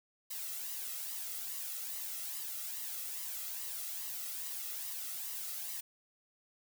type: noise with flanger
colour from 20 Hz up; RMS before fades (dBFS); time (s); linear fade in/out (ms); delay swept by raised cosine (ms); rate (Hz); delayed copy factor
blue; -41; 0.3-5.81; 10; 1 to 1.54; 2.4; +0.55
effects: none